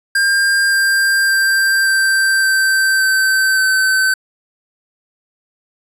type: tone with pitch steps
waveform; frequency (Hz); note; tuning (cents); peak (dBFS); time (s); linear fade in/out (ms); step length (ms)
square; 1600 / 1588.9 / 1578 / 1567.1 / 1556.2 / 1545.5 / 1534.8; G6 / G6 / G6 / G6 / G6 / G6 / G6; +35 / +23 / +11 / -1 / -13 / -25 / -37; -12; 0.15-4.14; 5; 570
effects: resampled to 32000 Hz